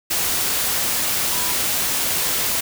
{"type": "tone in noise", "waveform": "sine", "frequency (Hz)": 987.8, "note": "B5", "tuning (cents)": 0, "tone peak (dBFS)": -32, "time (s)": [1.32, 1.54], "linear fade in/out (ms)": 10, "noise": "white", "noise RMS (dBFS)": -21, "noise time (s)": [0.1, 2.61], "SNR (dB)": -14, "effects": []}